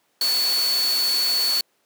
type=tone in noise; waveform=sine; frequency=4435 Hz; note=C#8; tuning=in tune; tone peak=-19 dBFS; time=0.21-1.61 s; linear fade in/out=2 ms; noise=white; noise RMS=-28 dBFS; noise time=0.21-1.61 s; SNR=+6 dB; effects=pink hiss -66 dBFS RMS until 1.85 s + high-pass 300 Hz 12 dB/octave